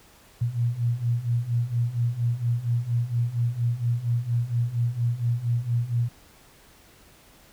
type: beating tone pair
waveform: sine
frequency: 116.54 / 120.84 Hz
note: A#2 / B2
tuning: 0 / -37 cents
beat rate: 4.3 Hz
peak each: -27 / -24 dBFS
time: 0.41-6.09 s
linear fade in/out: 10 ms
effects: pink hiss -54 dBFS RMS until 7.52 s